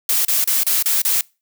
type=noise bursts; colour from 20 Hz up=blue; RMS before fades=-17 dBFS; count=6; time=0.09-1.21 s; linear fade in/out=2 ms; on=160 ms; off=32 ms; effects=noise-tail reverb RT60 0.3 s tail -25 dB re dry